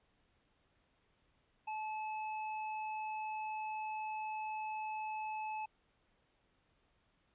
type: tone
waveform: square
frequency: 864 Hz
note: A5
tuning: 32 cents flat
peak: -39 dBFS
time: 1.67-5.66 s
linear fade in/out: 10 ms
effects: pink hiss -75 dBFS RMS until 7.34 s + resampled to 8000 Hz